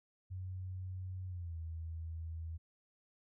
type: tone with pitch glide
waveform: sine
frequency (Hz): 92.6 to 81.55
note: F#2 to E2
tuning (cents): +2 to -18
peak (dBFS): -40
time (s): 0.3-2.58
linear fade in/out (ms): 20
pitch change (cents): -220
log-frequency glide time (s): 1.27-1.57
effects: none